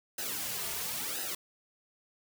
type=noise with flanger; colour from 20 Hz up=white; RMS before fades=-36 dBFS; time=0.18-1.35 s; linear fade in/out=5 ms; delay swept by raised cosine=0.88 to 3.78 ms; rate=0.97 Hz; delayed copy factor=-0.85; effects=none